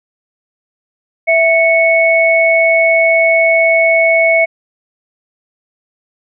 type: tone pair together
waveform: sine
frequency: 659.3 / 2211 Hz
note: E5 / C#7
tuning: 0 / -5 cents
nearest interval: octave + major sixth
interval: 2095 cents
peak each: -10 dBFS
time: 1.27-4.46 s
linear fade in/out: 20 ms
effects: none